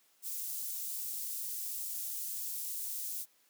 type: high-pass noise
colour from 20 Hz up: white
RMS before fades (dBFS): -39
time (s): 0.22-3.26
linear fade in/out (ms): 50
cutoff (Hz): 7700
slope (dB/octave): 12
effects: white hiss -69 dBFS RMS until 3.49 s + high-pass 200 Hz 12 dB/octave